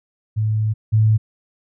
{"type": "tone pair in turn", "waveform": "sine", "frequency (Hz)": [108.3, 108.99], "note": ["A2", "A2"], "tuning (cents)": [-27, -16], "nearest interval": "unison", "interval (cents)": 11, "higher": "second", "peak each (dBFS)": [-16, -11], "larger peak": "second", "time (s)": [[0.36, 0.74], [0.92, 1.18]], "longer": "first", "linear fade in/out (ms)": 20, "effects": []}